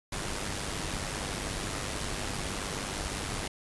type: noise with amplitude modulation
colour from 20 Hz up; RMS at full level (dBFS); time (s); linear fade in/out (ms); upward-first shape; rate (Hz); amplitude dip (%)
pink; -32; 0.12-3.48; 5; sine; 99.4; 55
effects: resampled to 24000 Hz